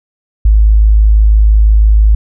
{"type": "tone", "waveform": "sine", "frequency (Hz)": 53, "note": "G#1", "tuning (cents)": 36, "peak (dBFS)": -3, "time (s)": [0.45, 2.15], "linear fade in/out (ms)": 5, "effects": []}